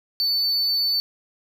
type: tone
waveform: triangle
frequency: 4504 Hz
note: C#8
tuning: 27 cents sharp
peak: -18 dBFS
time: 0.2-1 s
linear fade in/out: 0 ms
effects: none